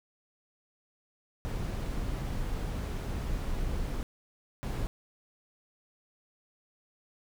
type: noise bursts at uneven times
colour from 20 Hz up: brown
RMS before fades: -33 dBFS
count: 2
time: 1.45-4.03 / 4.63-4.87 s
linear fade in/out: 0 ms
effects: none